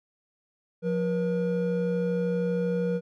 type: tone pair together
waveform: triangle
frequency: 177.26 / 479 Hz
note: F3 / A#4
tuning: +26 / +47 cents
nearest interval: octave + perfect fourth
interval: 1721 cents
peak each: -25 dBFS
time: 0.82-3.01 s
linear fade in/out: 50 ms
effects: none